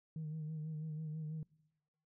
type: tone with vibrato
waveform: sine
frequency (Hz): 155.56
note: D#3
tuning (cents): 0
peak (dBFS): -38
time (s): 0.16-1.43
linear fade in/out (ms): 2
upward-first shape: sine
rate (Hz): 6.1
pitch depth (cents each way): 41
effects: noise-tail reverb RT60 1.0 s tail -24 dB re dry + tanh soft clip ceiling -37 dBFS